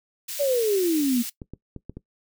white high-pass noise, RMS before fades -33 dBFS, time 0.28-1.3 s, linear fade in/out 10 ms, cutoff 2500 Hz, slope 12 dB/octave
sine exponential sweep, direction down, 590 to 230.5 Hz, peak -19 dBFS, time 0.39-1.23 s, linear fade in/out 20 ms
clicks, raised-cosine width 3 ms, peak -23 dBFS, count 5, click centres 1.418 / 1.536 / 1.763 / 1.896 / 1.97 s
effects noise-tail reverb RT60 0.1 s tail -19 dB re dry

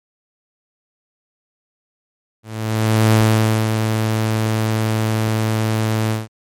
sawtooth tone with ADSR envelope, 110 Hz, A2, in tune, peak -6 dBFS, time 2.43-6.28 s, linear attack 700 ms, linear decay 540 ms, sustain -6 dB, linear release 170 ms, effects MP3 64 kbps

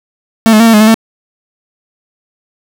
45% pulse tone with pitch steps, 224.5 / 214.6 / 229.5 / 226 / 211 / 217.4 / 224.4 Hz, A3 / A3 / A#3 / A3 / G#3 / A3 / A3, +35 / -43 / -27 / +47 / +28 / -21 / +34 cents, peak -3 dBFS, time 0.46-0.943 s, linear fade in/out 0 ms, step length 69 ms, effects 7-bit

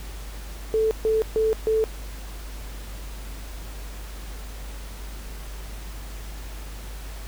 sine tone bursts, 440 Hz, A4, in tune, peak -18 dBFS, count 4, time 0.74-1.84 s, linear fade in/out 0 ms, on 170 ms, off 140 ms, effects added 50 Hz sine -34 dBFS peak until 7.27 s + pink hiss -43 dBFS RMS until 7.27 s

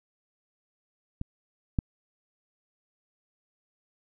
clicks, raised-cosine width 5 ms, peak -20 / -12 dBFS, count 2, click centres 1.214 / 1.788 s, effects none

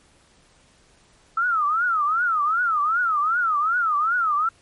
sine tone with vibrato, 1304 Hz, E6, 19 cents flat, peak -18 dBFS, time 1.37-4.49 s, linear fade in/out 5 ms, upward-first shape triangle, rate 2.6 Hz, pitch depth 230 cents each way, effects pink hiss -57 dBFS RMS until 4.61 s + MP3 48 kbps

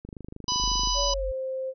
click train, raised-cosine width 3 ms, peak -26 dBFS, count 22, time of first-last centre 0.05-0.874 s, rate 25.5 Hz
harmonic tone, 993 Hz, B5, 9 cents sharp, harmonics 1 / 3 / 4 / 5 / 6, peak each -29 / -32 / -34 / -28 / -31 dBFS, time 0.48-1.14 s, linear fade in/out 5 ms
sine tone, 46.87 Hz, F#1, 23 cents sharp, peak -29 dBFS, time 0.61-1.32 s, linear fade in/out 10 ms
sine tone with pitch glide, 569 to 524.8 Hz, C#5 to C5, +45 to +5 cents, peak -28 dBFS, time 0.94-1.74 s, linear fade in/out 50 ms, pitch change -140 cents, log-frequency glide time 1.08-1.25 s
effects none

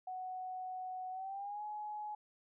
sine tone with pitch glide, 742 to 842.5 Hz, F#5 to G#5, +5 to +25 cents, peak -40 dBFS, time 0.07-2.15 s, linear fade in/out 5 ms, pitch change +220 cents, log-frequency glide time 1.11-1.63 s, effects none

